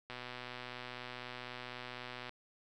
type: click train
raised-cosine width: 0.3 ms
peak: -28 dBFS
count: 273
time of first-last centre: 0.1-2.294 s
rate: 124 Hz
effects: none